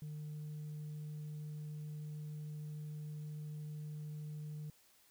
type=tone; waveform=sine; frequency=151.1 Hz; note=D3; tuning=50 cents sharp; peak=-40 dBFS; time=0.02-4.7 s; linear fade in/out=2 ms; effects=tanh soft clip ceiling -41 dBFS + white hiss -68 dBFS RMS until 5.1 s